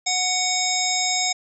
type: harmonic tone with a mistuned harmonic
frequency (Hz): 745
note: F#5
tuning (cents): +12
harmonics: 1 / 3 / 5 / 7 / 9 / 10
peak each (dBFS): -27 / -27 / -27 / -27 / -27 / -27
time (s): 0.06-1.33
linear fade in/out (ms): 10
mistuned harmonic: 1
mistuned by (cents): -26
effects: none